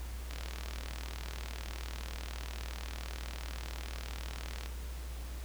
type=click train; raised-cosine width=0.2 ms; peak=-24 dBFS; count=175; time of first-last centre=0.31-4.66 s; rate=40 Hz; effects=added 60 Hz sine -39 dBFS peak until 5.44 s + pink hiss -51 dBFS RMS until 5.44 s